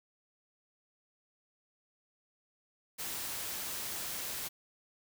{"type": "noise", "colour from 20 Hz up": "white", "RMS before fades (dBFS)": -39, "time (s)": [2.98, 4.49], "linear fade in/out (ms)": 20, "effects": []}